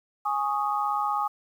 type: chord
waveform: sine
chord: Ab suspended fourth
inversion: none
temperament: equal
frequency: 830.6 / 1108.7 / 1244.5 Hz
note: Ab5 / Db6 / Eb6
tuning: 0 / 0 / 0 cents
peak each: -27 / -31 / -28 dBFS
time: 0.25-1.28 s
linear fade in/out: 10 ms
effects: 9-bit